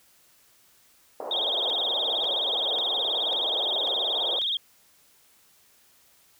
pink band-pass noise, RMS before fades -35 dBFS, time 1.2-4.39 s, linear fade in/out 2 ms, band 480 to 820 Hz, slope 24 dB/octave
sine tone with vibrato, 3470 Hz, A7, 25 cents flat, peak -24 dBFS, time 1.31-4.57 s, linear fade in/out 2 ms, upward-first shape sine, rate 19 Hz, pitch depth 150 cents each way
click train, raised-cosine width 0.2 ms, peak -24 dBFS, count 6, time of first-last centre 1.7-4.417 s, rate 1.84 Hz
effects white hiss -60 dBFS RMS until 6.39 s

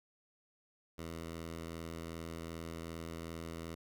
10% pulse tone, 82.6 Hz, E2, 4 cents sharp, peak -34 dBFS, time 0.98-3.75 s, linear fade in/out 5 ms, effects none

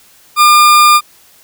40% pulse tone, 1205 Hz, D6, 44 cents sharp, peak -3 dBFS, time 0.36-1.01 s, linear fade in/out 50 ms, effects white hiss -45 dBFS RMS until 1.43 s

